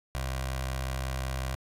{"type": "tone with notch filter", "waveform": "15% pulse", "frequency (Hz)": 65.41, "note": "C2", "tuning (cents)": 0, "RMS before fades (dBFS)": -33, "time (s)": [0.15, 1.55], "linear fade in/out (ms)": 0, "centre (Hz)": 240, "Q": 0.61, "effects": ["resampled to 32000 Hz", "9-bit"]}